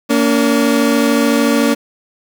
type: tone pair together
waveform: 30% pulse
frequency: 231.2 / 284.8 Hz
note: A#3 / C#4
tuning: -14 / +47 cents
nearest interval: major third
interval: 361 cents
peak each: -11 dBFS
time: 0.09-1.75 s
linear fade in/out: 20 ms
effects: 7-bit